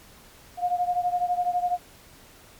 sine beating tone pair, 710 / 722 Hz, F5 / F#5, +28 / -43 cents, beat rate 12 Hz, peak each -24 / -27 dBFS, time 0.57-1.79 s, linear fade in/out 50 ms, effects pink hiss -51 dBFS RMS until 2.59 s + MP3 96 kbps

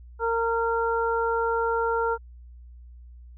harmonic tone, 460 Hz, A#4, 23 cents flat, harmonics 1 / 2 / 3, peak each -25 / -27 / -28 dBFS, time 0.19-2.18 s, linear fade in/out 50 ms, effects added 60 Hz sine -43 dBFS peak until 3.37 s

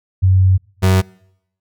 sine / 35% pulse tone pair in turn, 94 / 94 Hz, F#2 / F#2, +28 / +28 cents, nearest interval unison, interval 0 cents, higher neither, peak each -8 dBFS, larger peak neither, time 0.22-0.58 / 0.82-1.02 s, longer first, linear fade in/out 20 ms, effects noise-tail reverb RT60 0.8 s tail -26 dB re dry

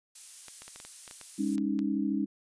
violet noise, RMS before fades -41 dBFS, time 0.15-1.56 s, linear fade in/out 5 ms
clicks, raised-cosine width 0.2 ms, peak -28 dBFS, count 11, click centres 0.483 / 0.62 / 0.68 / 0.76 / 0.801 / 0.85 / 1.078 / 1.111 / 1.213 / 1.581 / 1.791 s
sine chord, Ab suspended fourth, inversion none, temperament equal with one note detuned, 204.2 / 277.2 / 311.1 Hz, Ab3 / Db4 / Eb4, -29 / 0 / 0 cents, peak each -31 / -31 / -32 dBFS, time 1.38-2.26 s, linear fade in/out 20 ms
effects resampled to 22050 Hz

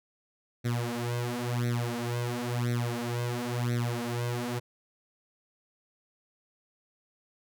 sawtooth tone with flanger, 120.3 Hz, B2, 45 cents flat, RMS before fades -31 dBFS, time 0.64-4.6 s, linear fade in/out 20 ms, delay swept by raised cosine 0.5 to 6.4 ms, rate 0.97 Hz, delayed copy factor +1, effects none

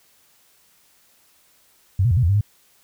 sine tone with pitch steps, 94.7 / 121.5 / 86.6 / 125.2 / 84.2 / 99.5 / 104.2 Hz, F#2 / B2 / F2 / B2 / E2 / G2 / G#2, +41 / -28 / -14 / +24 / +37 / +26 / +6 cents, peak -14 dBFS, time 1.99-2.41 s, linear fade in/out 5 ms, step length 60 ms, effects white hiss -58 dBFS RMS until 2.83 s

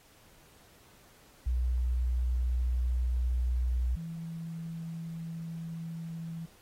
sine tone pair in turn, 61.5 / 164.99 Hz, B1 / E3, -7 / +2 cents, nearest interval octave + perfect fourth, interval 1709 cents, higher second, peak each -26 / -36 dBFS, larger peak first, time 1.46-3.96 / 3.96-6.46 s, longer neither, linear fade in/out 10 ms, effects pink hiss -60 dBFS RMS until 6.61 s + AAC 48 kbps

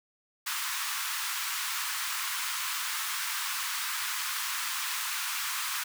pink high-pass noise, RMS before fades -33 dBFS, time 0.46-5.84 s, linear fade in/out 10 ms, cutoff 1000 Hz, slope 48 dB/octave, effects none

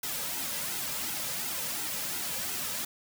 white noise with flanger, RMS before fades -34 dBFS, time 0.03-2.85 s, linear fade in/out 5 ms, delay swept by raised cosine 1.7 to 2.8 ms, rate 2.8 Hz, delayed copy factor -0.65, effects none

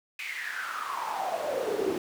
brown noise with high-pass filter sweep, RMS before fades -32 dBFS, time 0.19-1.98 s, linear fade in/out 2 ms, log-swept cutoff 2400 to 340 Hz, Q 7.3, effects none

